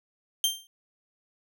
sawtooth tone with exponential decay, 3160 Hz, G7, 13 cents sharp, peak -16 dBFS, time 0.44-0.67 s, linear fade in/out 1 ms, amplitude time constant 50 ms, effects none

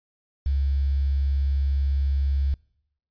sine tone with quantisation, 69 Hz, C#2, 7 cents flat, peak -20 dBFS, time 0.46-2.54 s, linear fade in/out 0 ms, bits 8, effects noise-tail reverb RT60 0.8 s tail -25 dB re dry + resampled to 11025 Hz

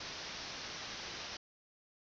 white low-pass noise, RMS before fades -45 dBFS, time 0-1.37 s, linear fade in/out 5 ms, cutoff 6000 Hz, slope 96 dB/octave, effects none

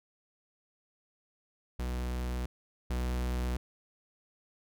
45% pulse tone pair in turn, 61.74 / 61.74 Hz, B1 / B1, 0 / 0 cents, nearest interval unison, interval 0 cents, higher neither, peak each -32 / -30 dBFS, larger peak second, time 1.79-2.46 / 2.9-3.57 s, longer neither, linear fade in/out 5 ms, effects none

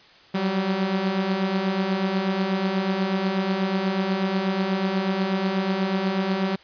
sawtooth beating tone pair, 185 / 193.2 Hz, F#3 / G3, 0 / -25 cents, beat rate 8.2 Hz, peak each -24 / -19 dBFS, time 0.34-6.56 s, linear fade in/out 10 ms, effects white hiss -51 dBFS RMS until 6.63 s + resampled to 11025 Hz

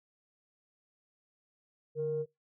sine tone pair together, 145.83 / 466.2 Hz, D3 / A#4, -12 / 0 cents, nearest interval octave + minor sixth, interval 2012 cents, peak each -38 / -30 dBFS, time 1.95-2.26 s, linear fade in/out 50 ms, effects noise-tail reverb RT60 0.2 s tail -25 dB re dry + tanh soft clip ceiling -23 dBFS

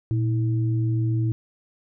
sine tone pair together, 116.61 / 322.1 Hz, A#2 / E4, +1 / -40 cents, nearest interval octave + tritone, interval 1759 cents, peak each -20 / -30 dBFS, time 0.11-1.32 s, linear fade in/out 0 ms, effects none

